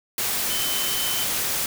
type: tone in noise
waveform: sine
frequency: 3058 Hz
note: G7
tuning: 44 cents flat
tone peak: -29 dBFS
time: 0.5-1.24 s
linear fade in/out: 2 ms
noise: white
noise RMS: -25 dBFS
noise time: 0.18-1.66 s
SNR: -7 dB
effects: none